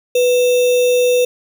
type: tone with sample-and-hold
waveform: sine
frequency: 493.9 Hz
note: B4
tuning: in tune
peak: -10 dBFS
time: 0.15-1.25 s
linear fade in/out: 5 ms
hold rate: 3150 Hz
effects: none

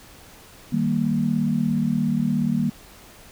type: chord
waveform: sine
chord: Eb major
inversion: none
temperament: equal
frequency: 155.56 / 196 / 233.1 Hz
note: Eb3 / G3 / Bb3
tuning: 0 / 0 / 0 cents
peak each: -25 / -24 / -22 dBFS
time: 0.72-2.7 s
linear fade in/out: 10 ms
effects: pink hiss -47 dBFS RMS until 3.31 s

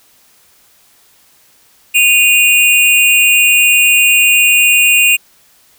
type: tone pair together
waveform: square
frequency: 2477 / 2780 Hz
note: D#7 / F7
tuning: -8 / -9 cents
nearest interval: major second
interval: 199 cents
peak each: -10 dBFS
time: 1.94-5.17 s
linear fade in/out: 20 ms
effects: white hiss -49 dBFS RMS until 5.78 s

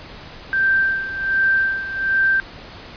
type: tone with tremolo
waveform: sine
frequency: 1568 Hz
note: G6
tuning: in tune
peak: -13 dBFS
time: 0.53-2.4 s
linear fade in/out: 0 ms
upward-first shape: sine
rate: 1.3 Hz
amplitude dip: 75%
effects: pink hiss -38 dBFS RMS until 2.96 s + resampled to 11025 Hz

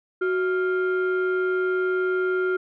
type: tone pair together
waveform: sine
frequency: 370.3 / 1396.9 Hz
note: F#4 / F6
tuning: +1 / 0 cents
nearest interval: octave + major seventh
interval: 2299 cents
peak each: -20 / -25 dBFS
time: 0.21-2.57 s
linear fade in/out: 10 ms
effects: tanh soft clip ceiling -17 dBFS

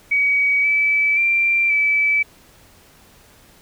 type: tone with pitch steps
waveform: sine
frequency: 2265 / 2304 / 2362 / 2305 Hz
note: C#7 / D7 / D7 / D7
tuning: +37 / -34 / +9 / -33 cents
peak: -14 dBFS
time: 0.11-2.23 s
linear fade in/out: 10 ms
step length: 530 ms
effects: pink hiss -50 dBFS RMS until 3.61 s

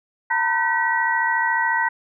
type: tone cluster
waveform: sine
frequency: 911 / 985 / 1524 / 1927 Hz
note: A#5 / B5 / G6 / B6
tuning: -40 / -5 / -49 / -43 cents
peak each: -22 / -27 / -24 / -22 dBFS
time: 0.3-1.89 s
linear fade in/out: 10 ms
effects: none

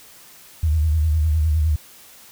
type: tone with vibrato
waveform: sine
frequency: 77.78 Hz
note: D#2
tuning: in tune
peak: -15 dBFS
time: 0.63-1.76 s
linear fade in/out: 5 ms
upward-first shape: sine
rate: 9.8 Hz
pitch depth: 81 cents each way
effects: white hiss -46 dBFS RMS until 2.31 s

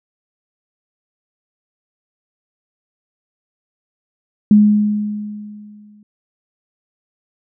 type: tone with exponential decay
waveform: sine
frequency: 209.2 Hz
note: G#3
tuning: 13 cents sharp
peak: -4 dBFS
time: 4.51-6.03 s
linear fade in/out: 2 ms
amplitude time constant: 330 ms
effects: none

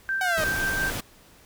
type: tone with tremolo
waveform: sine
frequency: 1567 Hz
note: G6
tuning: 1 cent flat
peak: -23 dBFS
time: 0.09-0.9 s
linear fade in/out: 0 ms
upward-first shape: sine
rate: 5.7 Hz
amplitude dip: 30%
type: linear sweep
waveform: sawtooth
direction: down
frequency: 760 to 609 Hz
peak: -21 dBFS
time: 0.21-0.44 s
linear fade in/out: 2 ms
type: noise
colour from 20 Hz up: pink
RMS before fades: -31 dBFS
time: 0.37-1.01 s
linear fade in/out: 10 ms
effects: pink hiss -54 dBFS RMS until 1.45 s

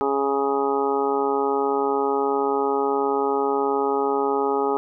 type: harmonic tone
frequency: 138.59 Hz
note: C#3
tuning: in tune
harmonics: 2 / 3 / 4 / 5 / 6 / 7 / 8 / 9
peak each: -29 / -22 / -34 / -36 / -25 / -33 / -36 / -29 dBFS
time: 0.01-4.77 s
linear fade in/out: 0 ms
effects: none

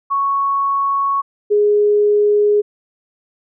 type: tone pair in turn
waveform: sine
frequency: 1108.7 / 415.3 Hz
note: C#6 / G#4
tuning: 0 / 0 cents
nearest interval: octave + perfect fourth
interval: 1700 cents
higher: first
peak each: -14 / -10 dBFS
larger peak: second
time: 0.1-1.22 / 1.5-2.62 s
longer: neither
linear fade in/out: 20 ms
effects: none

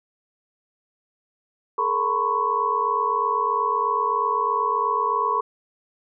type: tone cluster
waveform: sine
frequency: 421.9 / 465 / 936 / 1004 / 1104 Hz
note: G#4 / A#4 / A#5 / B5 / C#6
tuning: +27 / -4 / +7 / +28 / -7 cents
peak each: -30 / -31 / -31 / -23 / -23 dBFS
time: 1.78-5.41 s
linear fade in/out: 5 ms
effects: none

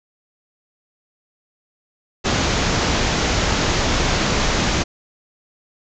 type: low-pass noise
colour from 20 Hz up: pink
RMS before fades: -19 dBFS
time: 2.24-4.84 s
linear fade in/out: 20 ms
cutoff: 7100 Hz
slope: 96 dB/octave
effects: none

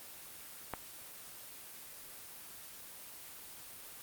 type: click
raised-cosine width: 0.5 ms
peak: -20 dBFS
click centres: 0.737 s
effects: white hiss -50 dBFS RMS until 4.02 s + Opus 24 kbps

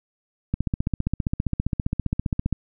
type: click train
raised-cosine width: 5 ms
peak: -10 dBFS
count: 31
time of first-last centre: 0.54-2.527 s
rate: 15.1 Hz
effects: none

